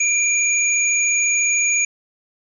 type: tone pair together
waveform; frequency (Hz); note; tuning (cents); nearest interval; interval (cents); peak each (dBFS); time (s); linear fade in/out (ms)
sine; 2382 / 6737; D7 / G#8; +24 / +24; octave + tritone; 1800; -18; 0-1.85; 5
effects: none